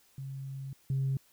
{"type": "tone pair in turn", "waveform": "sine", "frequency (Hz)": [135.4, 134.67], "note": ["C#3", "C#3"], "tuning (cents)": [-40, -50], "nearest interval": "unison", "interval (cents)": 10, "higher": "first", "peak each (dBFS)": [-37, -26], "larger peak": "second", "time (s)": [[0.18, 0.73], [0.9, 1.17]], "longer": "first", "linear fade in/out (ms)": 2, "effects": ["tanh soft clip ceiling -24 dBFS", "white hiss -65 dBFS RMS until 1.32 s"]}